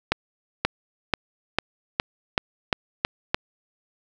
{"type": "accelerating click train", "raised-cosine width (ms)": 0.3, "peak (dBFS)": -3, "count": 9, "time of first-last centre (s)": [0.12, 3.345], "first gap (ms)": 530, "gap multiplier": 0.92, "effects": []}